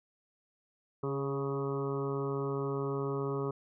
harmonic tone with a mistuned harmonic, 138.9 Hz, C#3, 4 cents sharp, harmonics 1 / 2 / 3 / 4 / 5 / 6 / 7 / 8 / 9, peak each -36 / -40 / -34 / -46 / -50 / -52 / -47 / -44 / -45 dBFS, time 1.03-3.51 s, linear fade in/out 5 ms, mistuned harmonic 3, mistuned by -19 cents, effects none

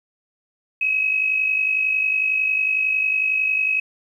sine tone pair together, 2549 / 2600 Hz, D#7 / E7, +41 / -24 cents, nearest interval unison, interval 35 cents, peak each -18 / -26 dBFS, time 0.81-3.8 s, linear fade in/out 5 ms, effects 9-bit

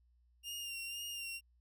sawtooth tone with vibrato, 2794 Hz, F7, in tune, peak -38 dBFS, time 0.43-1.41 s, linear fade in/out 50 ms, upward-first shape sine, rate 2 Hz, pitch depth 35 cents each way, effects added 60 Hz sine -67 dBFS peak until 1.6 s

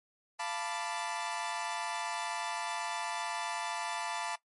sawtooth chord, B half-diminished seventh, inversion second, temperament equal with one note detuned, 691.6 / 880 / 987.8 / 1174.7 Hz, F5 / A5 / B5 / D6, -17 / 0 / 0 / 0 cents, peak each -38 / -34 / -37 / -39 dBFS, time 0.39-4.36 s, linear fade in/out 10 ms, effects noise-tail reverb RT60 0.1 s tail -18 dB re dry + MP3 48 kbps

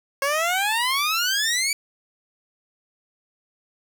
15% pulse exponential sweep, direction up, 542 to 2319 Hz, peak -14 dBFS, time 0.22-1.73 s, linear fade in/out 2 ms, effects 7-bit

